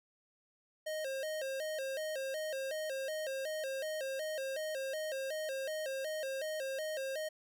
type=tone with vibrato; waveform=square; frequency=577 Hz; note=D5; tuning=31 cents flat; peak=-37 dBFS; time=0.86-7.29 s; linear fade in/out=10 ms; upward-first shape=square; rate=2.7 Hz; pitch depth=130 cents each way; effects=none